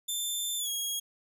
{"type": "tone with pitch glide", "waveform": "15% pulse", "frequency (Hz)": [3551, 3294], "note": ["A7", "G#7"], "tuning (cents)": [15, -15], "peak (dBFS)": -24, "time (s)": [0.08, 1], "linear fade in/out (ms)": 10, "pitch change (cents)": -130, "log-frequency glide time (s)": [0.58, 0.69], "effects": []}